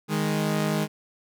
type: tone pair together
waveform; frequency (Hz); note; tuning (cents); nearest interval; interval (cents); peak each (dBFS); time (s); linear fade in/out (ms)
sawtooth; 155.56 / 207.1; D#3 / G#3; 0 / -5; perfect fourth; 495; -22; 0.08-0.88; 50
effects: none